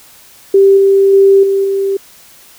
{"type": "tone with level steps", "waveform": "sine", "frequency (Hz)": 392, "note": "G4", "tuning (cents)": 0, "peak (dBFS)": [-3, -5, -3, -9, -11], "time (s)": [0.54, 1.97], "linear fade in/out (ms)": 5, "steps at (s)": [0.77, 1.13, 1.43, 1.64], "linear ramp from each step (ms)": 5, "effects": ["white hiss -41 dBFS RMS until 2.58 s"]}